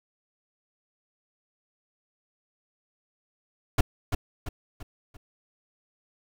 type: noise with echo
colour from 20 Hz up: brown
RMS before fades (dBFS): -18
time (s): 3.78-3.81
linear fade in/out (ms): 5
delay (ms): 340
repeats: 4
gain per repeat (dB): -7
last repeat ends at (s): 5.17
effects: none